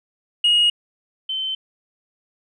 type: tone pair in turn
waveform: sine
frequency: 2878 / 3080 Hz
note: F#7 / G7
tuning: -49 / -31 cents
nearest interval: minor second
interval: 118 cents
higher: second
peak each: -11 / -22 dBFS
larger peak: first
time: 0.44-0.7 / 1.29-1.55 s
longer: neither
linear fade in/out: 5 ms
effects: tanh soft clip ceiling -11 dBFS